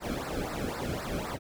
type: noise with flanger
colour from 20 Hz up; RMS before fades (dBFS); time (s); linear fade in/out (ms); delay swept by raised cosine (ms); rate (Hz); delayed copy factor
brown; -34; 0-1.39; 50; 0.3 to 1.1; 3.9; -1
effects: none